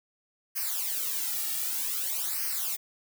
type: noise with flanger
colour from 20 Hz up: blue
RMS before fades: -31 dBFS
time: 0.55-2.77 s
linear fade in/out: 20 ms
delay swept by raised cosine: 0.27 to 1.97 ms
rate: 0.53 Hz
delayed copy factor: -1
effects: none